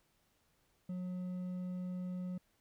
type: tone with hard clipping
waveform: triangle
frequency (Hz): 181.4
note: F#3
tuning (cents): -34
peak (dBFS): -39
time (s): 0.89-2.38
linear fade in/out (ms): 5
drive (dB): 7
effects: pink hiss -75 dBFS RMS until 2.6 s